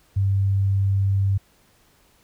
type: tone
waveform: sine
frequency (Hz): 98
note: G2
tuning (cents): 0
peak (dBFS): -17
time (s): 0.16-1.38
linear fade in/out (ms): 10
effects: pink hiss -59 dBFS RMS until 2.23 s

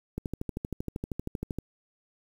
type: click train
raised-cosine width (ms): 3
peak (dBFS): -19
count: 19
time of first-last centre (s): 0.18-1.586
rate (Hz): 12.8
effects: 8-bit

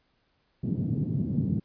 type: band-pass noise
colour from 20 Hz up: white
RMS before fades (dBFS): -28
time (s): 0.63-1.6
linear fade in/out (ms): 10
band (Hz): 110 to 220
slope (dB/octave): 24
effects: pink hiss -71 dBFS RMS until 1.64 s + resampled to 11025 Hz

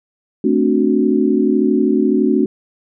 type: chord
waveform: sine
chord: D dominant seventh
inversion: second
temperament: equal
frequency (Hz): 220 / 261.6 / 293.7 / 370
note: A3 / C4 / D4 / F#4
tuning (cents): 0 / 0 / 0 / 0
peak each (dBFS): -17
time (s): 0.44-2.46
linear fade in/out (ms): 5
effects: none

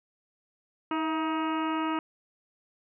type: harmonic tone with a mistuned harmonic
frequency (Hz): 316.3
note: D#4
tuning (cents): +29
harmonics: 1 / 2 / 3 / 4 / 5 / 6 / 7 / 8 / 9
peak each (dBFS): -29 / -40 / -33 / -34 / -44 / -46 / -46 / -45 / -44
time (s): 0.91-1.99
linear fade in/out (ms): 2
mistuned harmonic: 2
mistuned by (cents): +57
effects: none

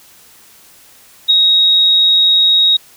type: tone with ADSR envelope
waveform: sine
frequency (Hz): 3778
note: A#7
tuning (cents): +22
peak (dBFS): -4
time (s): 1.28-2.77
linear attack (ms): 23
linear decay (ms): 9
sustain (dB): -3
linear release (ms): 9
effects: white hiss -44 dBFS RMS until 2.96 s

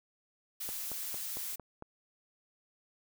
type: noise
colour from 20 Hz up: blue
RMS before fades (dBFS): -39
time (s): 0.6-1.56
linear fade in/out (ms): 10
type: click train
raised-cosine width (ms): 1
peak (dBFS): -30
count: 6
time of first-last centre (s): 0.69-1.824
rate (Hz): 4.41
effects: none

